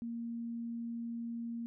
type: tone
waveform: sine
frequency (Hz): 233.1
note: A#3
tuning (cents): 0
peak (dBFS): -37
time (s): 0.02-1.66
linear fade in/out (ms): 0
effects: none